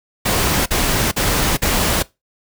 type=noise bursts; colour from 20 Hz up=pink; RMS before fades=-17 dBFS; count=4; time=0.25-2.028 s; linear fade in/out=10 ms; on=410 ms; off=46 ms; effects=noise-tail reverb RT60 0.2 s tail -20 dB re dry